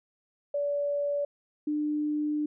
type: tone pair in turn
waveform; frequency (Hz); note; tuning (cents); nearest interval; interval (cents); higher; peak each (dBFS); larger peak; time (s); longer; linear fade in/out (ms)
sine; 575 / 299.4; D5 / D4; -37 / +33; major seventh; 1130; first; -26; neither; 0.54-1.25 / 1.67-2.46; second; 5
effects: none